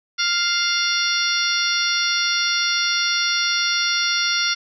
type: harmonic tone with a mistuned harmonic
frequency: 698.5 Hz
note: F5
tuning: in tune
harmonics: 2 / 3 / 4 / 5 / 6 / 7 / 8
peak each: -24 / -26 / -29 / -26 / -25 / -29 / -24 dBFS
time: 0.18-4.55 s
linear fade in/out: 20 ms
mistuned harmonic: 6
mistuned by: +74 cents
effects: none